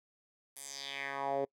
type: tone with band-pass filter sweep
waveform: 10% pulse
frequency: 138.59 Hz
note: C#3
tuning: in tune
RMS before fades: -38 dBFS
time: 0.56-1.45 s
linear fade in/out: 5 ms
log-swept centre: 11000 to 450 Hz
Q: 2.9
effects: noise-tail reverb RT60 0.1 s tail -26 dB re dry